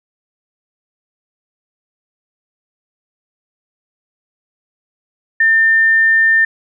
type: tone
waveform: sine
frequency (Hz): 1800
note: A6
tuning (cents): +39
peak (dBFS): -8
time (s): 5.4-6.45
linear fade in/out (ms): 5
effects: none